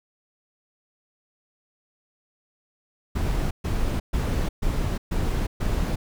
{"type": "noise bursts", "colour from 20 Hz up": "brown", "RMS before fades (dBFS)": -24, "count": 6, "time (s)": [3.15, 5.96], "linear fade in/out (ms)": 10, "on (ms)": 360, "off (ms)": 130, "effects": []}